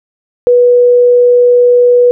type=tone; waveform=sine; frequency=488.7 Hz; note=B4; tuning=18 cents flat; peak=-3 dBFS; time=0.47-2.11 s; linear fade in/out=0 ms; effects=none